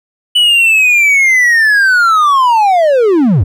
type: linear sweep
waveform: triangle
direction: down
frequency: 2979 to 73.42 Hz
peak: -4 dBFS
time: 0.35-3.44 s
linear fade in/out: 10 ms
effects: none